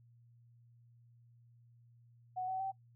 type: tone with pitch steps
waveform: sine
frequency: 740 / 755.5 / 771.4 Hz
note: F#5 / F#5 / G5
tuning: 0 / +36 / -28 cents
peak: -35 dBFS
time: 2.36-2.72 s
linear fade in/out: 20 ms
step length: 120 ms
effects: noise-tail reverb RT60 0.1 s tail -18 dB re dry + added 118 Hz sine -61 dBFS peak until 2.95 s